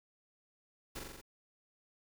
pink noise with echo, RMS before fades -43 dBFS, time 0.95-1 s, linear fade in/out 10 ms, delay 43 ms, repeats 5, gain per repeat -2 dB, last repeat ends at 1.215 s, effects none

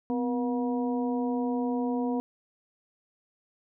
harmonic tone with a mistuned harmonic, 240 Hz, B3, 49 cents flat, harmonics 1 / 2 / 3 / 4, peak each -27 / -33 / -37 / -39 dBFS, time 0.1-2.2 s, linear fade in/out 0 ms, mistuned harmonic 1, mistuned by +83 cents, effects none

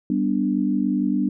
sine chord, G major, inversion none, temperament equal, 196 / 246.9 / 293.7 Hz, G3 / B3 / D4, 0 / 0 / 0 cents, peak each -23 dBFS, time 0.1-1.29 s, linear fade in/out 2 ms, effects none

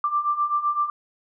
sine beating tone pair, 1174.7 / 1182.5 Hz, D6 / D6, 0 / +12 cents, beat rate 7.8 Hz, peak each -26 / -22 dBFS, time 0.04-0.9 s, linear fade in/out 2 ms, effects none

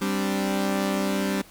sawtooth chord, G suspended fourth, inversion none, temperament equal, 196 / 261.6 / 293.7 Hz, G3 / C4 / D4, 0 / 0 / 0 cents, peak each -21 / -27 / -26 dBFS, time 0.01-1.42 s, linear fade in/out 10 ms, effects pink hiss -50 dBFS RMS until 1.5 s

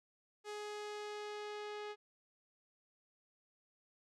sawtooth tone with low-pass filter sweep, 418.3 Hz, G#4, 12 cents sharp, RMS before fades -45 dBFS, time 0.44-1.96 s, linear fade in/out 50 ms, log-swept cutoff 7600 to 3800 Hz, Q 0.92, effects none

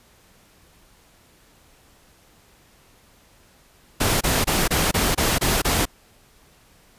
pink noise bursts, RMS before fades -20 dBFS, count 8, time 4-5.855 s, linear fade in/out 10 ms, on 210 ms, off 25 ms, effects pink hiss -55 dBFS RMS until 6.98 s + resampled to 32000 Hz

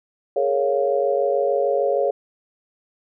sine chord, Bb minor seventh, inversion third, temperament equal with one note detuned, 415.3 / 461.9 / 554.4 / 698.5 Hz, Ab4 / Bb4 / Db5 / F5, 0 / -16 / 0 / 0 cents, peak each -23 / -25 / -20 / -26 dBFS, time 0.36-2.11 s, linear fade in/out 5 ms, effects none

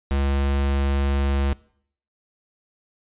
square tone, 69.3 Hz, C#2, in tune, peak -20 dBFS, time 0.11-1.53 s, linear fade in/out 0 ms, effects noise-tail reverb RT60 0.6 s tail -22 dB re dry + resampled to 8000 Hz

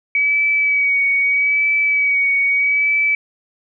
sine tone with vibrato, 2272 Hz, C#7, 42 cents sharp, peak -13 dBFS, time 0.15-3.15 s, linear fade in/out 2 ms, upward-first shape sine, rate 0.79 Hz, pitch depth 27 cents each way, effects none

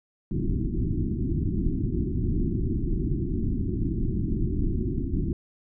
pink low-pass noise, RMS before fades -26 dBFS, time 0.31-5.33 s, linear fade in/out 2 ms, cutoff 370 Hz, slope 96 dB/octave, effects none

